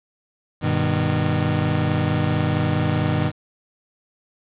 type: chord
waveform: 30% pulse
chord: G augmented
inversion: none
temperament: just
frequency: 98 / 122.5 / 153.12 Hz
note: G2 / B2 / D#3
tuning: 0 / -14 / -27 cents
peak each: -21 / -22 / -19 dBFS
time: 0.61-3.32 s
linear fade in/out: 50 ms
effects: resampled to 8000 Hz + 7-bit

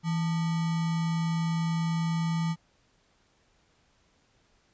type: tone with sample-and-hold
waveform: sine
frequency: 164.81 Hz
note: E3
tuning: in tune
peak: -25 dBFS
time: 0.03-2.56 s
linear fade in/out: 50 ms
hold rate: 1050 Hz
effects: pink hiss -67 dBFS RMS until 4.73 s + resampled to 16000 Hz

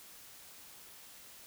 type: silence
effects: white hiss -54 dBFS RMS until 1.46 s

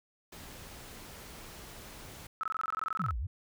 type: noise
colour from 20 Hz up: pink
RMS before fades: -48 dBFS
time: 0.32-2.27 s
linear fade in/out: 5 ms
type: tone bursts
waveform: sine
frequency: 1300 Hz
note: E6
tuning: 24 cents flat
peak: -30 dBFS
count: 16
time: 2.41-3.108 s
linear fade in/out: 0 ms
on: 23 ms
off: 22 ms
type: exponential two-way sweep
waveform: sine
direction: down then up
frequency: 220 to 50.8 to 109 Hz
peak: -32 dBFS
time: 2.99-3.27 s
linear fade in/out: 10 ms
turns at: 3.18 s
effects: none

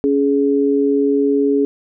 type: tone pair together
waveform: sine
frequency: 280 / 419.5 Hz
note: C#4 / G#4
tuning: +18 / +17 cents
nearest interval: perfect fifth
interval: 699 cents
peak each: -15 dBFS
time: 0.04-1.65 s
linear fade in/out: 0 ms
effects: none

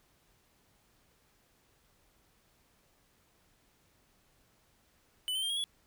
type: tone with pitch steps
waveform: square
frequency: 2998 / 3089 / 3184 / 3281 / 3381 Hz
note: F#7 / G7 / G7 / G#7 / G#7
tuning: +22 / -26 / +26 / -22 / +30 cents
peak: -32 dBFS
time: 5.28-5.64 s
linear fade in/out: 0 ms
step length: 72 ms
effects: pink hiss -69 dBFS RMS until 5.86 s

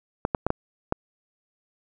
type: clicks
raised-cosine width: 1 ms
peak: -8 dBFS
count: 5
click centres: 0.251 / 0.348 / 0.466 / 0.504 / 0.924 s
effects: none

